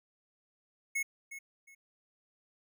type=tone with echo; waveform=square; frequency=2185 Hz; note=C#7; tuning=26 cents flat; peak=-31 dBFS; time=0.95-1.03 s; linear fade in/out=10 ms; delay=360 ms; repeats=2; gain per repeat=-12 dB; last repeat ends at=1.75 s; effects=none

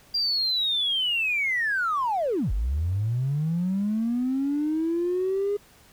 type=linear two-way sweep; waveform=triangle; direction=down then up; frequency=4800 to 44.96 to 413 Hz; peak=-19 dBFS; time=0.14-5.57 s; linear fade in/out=10 ms; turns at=2.52 s; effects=tanh soft clip ceiling -20 dBFS + pink hiss -55 dBFS RMS until 5.92 s

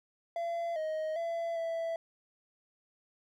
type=tone with pitch steps; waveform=triangle; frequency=679 / 626 / 672 / 662 Hz; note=F5 / D#5 / E5 / E5; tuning=-49 / +10 / +33 / +7 cents; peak=-30 dBFS; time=0.36-1.96 s; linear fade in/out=2 ms; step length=400 ms; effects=none

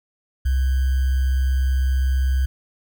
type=tone with sample-and-hold; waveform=sine; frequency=65.41 Hz; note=C2; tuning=in tune; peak=-16 dBFS; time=0.45-2.46 s; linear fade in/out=10 ms; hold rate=1575 Hz; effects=none

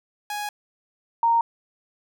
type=tone pair in turn; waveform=sawtooth / sine; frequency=830.6 / 927 Hz; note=G#5 / A#5; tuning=0 / -10 cents; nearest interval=major second; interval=190 cents; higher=second; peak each=-24 / -16 dBFS; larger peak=second; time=0.3-0.49 / 1.23-1.41 s; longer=first; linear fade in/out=2 ms; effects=none

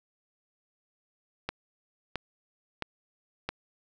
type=click train; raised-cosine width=0.3 ms; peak=-15 dBFS; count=4; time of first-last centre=1.49-3.49 s; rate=1.5 Hz; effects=none

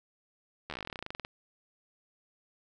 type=slowing click train; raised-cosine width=0.3 ms; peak=-22 dBFS; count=21; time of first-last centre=0.7-1.249 s; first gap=12 ms; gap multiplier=1.08; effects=none

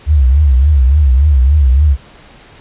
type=tone with vibrato; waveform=sine; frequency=69.2 Hz; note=C#2; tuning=2 cents flat; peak=-5 dBFS; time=0.06-1.97 s; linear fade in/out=50 ms; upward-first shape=triangle; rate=3.5 Hz; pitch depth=210 cents each way; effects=pink hiss -40 dBFS RMS until 2.6 s + resampled to 8000 Hz

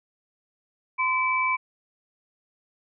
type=tone pair together; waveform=sine; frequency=1028 / 2308 Hz; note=C6 / D7; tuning=-31 / -31 cents; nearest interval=octave + major second; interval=1400 cents; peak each=-24 dBFS; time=0.98-1.57 s; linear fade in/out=20 ms; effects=none

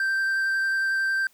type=tone with vibrato; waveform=triangle; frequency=1568 Hz; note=G6; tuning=in tune; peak=-20 dBFS; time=0-1.27 s; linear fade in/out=2 ms; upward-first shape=sine; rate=11 Hz; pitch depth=8 cents each way; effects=white hiss -61 dBFS RMS until 1.33 s

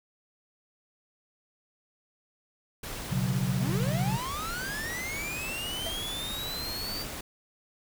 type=noise; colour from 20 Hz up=pink; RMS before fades=-38 dBFS; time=2.83-7.21 s; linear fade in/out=5 ms
type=chord; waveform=sine; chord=B suspended second; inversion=none; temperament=just; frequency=123.47 / 138.9 / 185.21 Hz; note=B2 / C#3 / F#3; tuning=0 / +4 / +2 cents; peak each=-30 dBFS; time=3.11-4.17 s; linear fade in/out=10 ms
type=linear sweep; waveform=45% pulse; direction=up; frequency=170.5 to 4699 Hz; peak=-34 dBFS; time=3.58-7.06 s; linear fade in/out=50 ms
type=tone with exponential decay; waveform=square; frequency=657 Hz; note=E5; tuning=6 cents flat; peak=-32 dBFS; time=5.86-5.95 s; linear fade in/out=5 ms; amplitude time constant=19 ms
effects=none

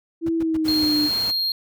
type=tone with pitch glide; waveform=sine; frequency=329.6 to 298.8 Hz; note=E4 to D4; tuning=0 to +30 cents; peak=-19 dBFS; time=0.21-1.1 s; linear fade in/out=50 ms; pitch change=-170 cents; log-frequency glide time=0.36-0.95 s
type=noise bursts; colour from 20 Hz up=brown; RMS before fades=-29 dBFS; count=5; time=0.26-0.85 s; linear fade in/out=5 ms; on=30 ms; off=110 ms
type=noise; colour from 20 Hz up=pink; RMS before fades=-34 dBFS; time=0.64-1.32 s; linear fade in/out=20 ms
type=tone; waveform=triangle; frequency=4231 Hz; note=C8; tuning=19 cents sharp; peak=-19 dBFS; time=0.68-1.52 s; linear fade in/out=2 ms
effects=high-pass 80 Hz 12 dB/octave

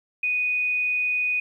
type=tone; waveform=sine; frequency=2483 Hz; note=D#7; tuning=4 cents flat; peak=-21 dBFS; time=0.23-1.4 s; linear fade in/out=5 ms; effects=10-bit

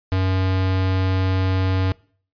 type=tone; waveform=square; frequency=94.1 Hz; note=F#2; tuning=30 cents sharp; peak=-18 dBFS; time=0.12-1.92 s; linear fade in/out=0 ms; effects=noise-tail reverb RT60 0.5 s tail -24 dB re dry + resampled to 11025 Hz

